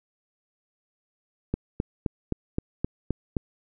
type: click train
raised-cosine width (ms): 3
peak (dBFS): -12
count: 8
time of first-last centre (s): 1.54-3.368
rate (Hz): 3.83
effects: none